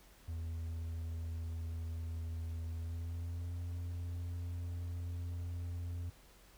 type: tone with pitch glide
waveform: triangle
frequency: 82.41 to 86.71 Hz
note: E2 to F2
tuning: 0 to -12 cents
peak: -36 dBFS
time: 0.28-6.1 s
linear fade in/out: 5 ms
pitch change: +88 cents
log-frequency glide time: 2.71-3.53 s
effects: added 46 Hz sine -62 dBFS peak until 6.57 s + pink hiss -63 dBFS RMS until 6.57 s